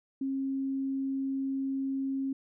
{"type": "tone", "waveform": "sine", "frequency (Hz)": 270, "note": "C#4", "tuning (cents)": -45, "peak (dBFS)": -29, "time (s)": [0.21, 2.33], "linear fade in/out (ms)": 5, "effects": []}